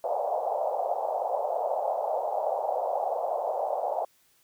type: band-pass noise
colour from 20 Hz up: white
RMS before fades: -29 dBFS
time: 0.04-4.05 s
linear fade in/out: 2 ms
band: 540 to 800 Hz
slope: 48 dB/octave
effects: white hiss -65 dBFS RMS until 4.43 s